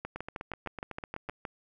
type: two click trains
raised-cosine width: 0.5 ms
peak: -23 / -21 dBFS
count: 10 / 10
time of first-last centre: 0.16-1.289 / 0.05-1.452 s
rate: 7.97 / 6.42 Hz
effects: none